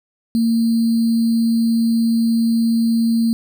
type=tone with sample-and-hold; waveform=sine; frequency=229.2 Hz; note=A#3; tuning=29 cents flat; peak=-13 dBFS; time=0.35-3.33 s; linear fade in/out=0 ms; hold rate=4410 Hz; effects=none